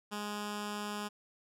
10% pulse tone with notch filter, 207.7 Hz, G#3, in tune, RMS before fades -39 dBFS, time 0.11-1.09 s, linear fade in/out 20 ms, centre 540 Hz, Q 1.3, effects low-pass 12000 Hz 12 dB/octave

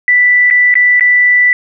sine tone with dropouts, 1975.5 Hz, B6, in tune, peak -5 dBFS, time 0.08-1.53 s, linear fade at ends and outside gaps 1 ms, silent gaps 0.502-0.509 / 0.741-0.754 / 0.997-1.008 s, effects none

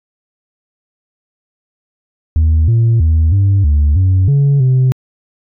sine tone with pitch steps, 79.2 / 115.1 / 80 / 98.6 / 73.4 / 93.7 / 140.8 / 129.3 Hz, D#2 / A#2 / D#2 / G2 / D2 / F#2 / C#3 / C3, +31 / -22 / +49 / +11 / 0 / +22 / +27 / -20 cents, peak -5 dBFS, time 2.36-4.92 s, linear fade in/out 0 ms, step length 320 ms, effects tanh soft clip ceiling -6 dBFS

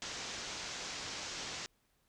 white low-pass noise, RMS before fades -43 dBFS, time 0.02-1.66 s, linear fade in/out 0 ms, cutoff 6900 Hz, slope 48 dB/octave, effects pink hiss -75 dBFS RMS until 2.08 s

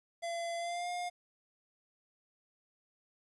square tone with pitch glide, 680 to 710.1 Hz, F5 to F5, -46 to +29 cents, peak -36 dBFS, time 0.22-1.1 s, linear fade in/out 20 ms, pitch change +75 cents, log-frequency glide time 0.57-0.89 s, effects resampled to 24000 Hz + 11-bit

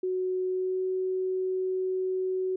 sine tone with pitch glide, 370 to 373.4 Hz, F#4 to F#4, 0 to +16 cents, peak -26 dBFS, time 0.03-2.56 s, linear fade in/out 5 ms, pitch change +16 cents, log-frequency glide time 0.47-0.83 s, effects none

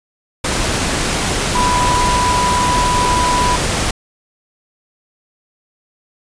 sine tone in noise, 987.8 Hz, B5, in tune, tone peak -14 dBFS, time 1.55-3.56 s, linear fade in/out 5 ms, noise pink, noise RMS -17 dBFS, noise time 0.44-3.91 s, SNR 0 dB, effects resampled to 22050 Hz

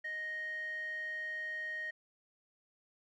square tone with band-pass filter, 622.3 Hz, D#5, in tune, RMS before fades -40 dBFS, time 0.04-1.91 s, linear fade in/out 10 ms, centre 1800 Hz, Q 7.7, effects none

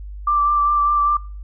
sine tone with vibrato, 1174.7 Hz, D6, in tune, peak -14 dBFS, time 0.27-1.17 s, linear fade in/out 5 ms, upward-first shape sine, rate 5 Hz, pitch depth 17 cents each way, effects noise-tail reverb RT60 0.4 s tail -21 dB re dry + added 50 Hz sine -30 dBFS peak until 1.43 s

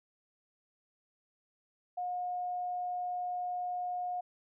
sine tone, 719 Hz, F#5, 50 cents flat, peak -33 dBFS, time 1.97-4.21 s, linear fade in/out 10 ms, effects none

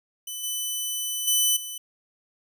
10% pulse tone with level steps, 3000 Hz, F#7, 23 cents sharp, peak -24 / -19 / -11 / -25 dBFS, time 0.27-1.78 s, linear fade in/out 5 ms, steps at 0.43 / 1.27 / 1.56 s, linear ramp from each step 10 ms, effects none

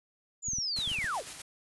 sine linear sweep, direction down, 7160 to 329.6 Hz, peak -30 dBFS, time 0.42-1.23 s, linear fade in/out 50 ms
clicks, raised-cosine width 5 ms, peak -30 dBFS, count 8, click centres 0.485 / 0.534 / 0.585 / 0.788 / 0.876 / 0.916 / 0.987 / 1.043 s
white noise with tremolo, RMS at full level -41 dBFS, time 0.76-1.42 s, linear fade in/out 5 ms, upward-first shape square, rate 7.9 Hz, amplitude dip 35%
effects resampled to 24000 Hz

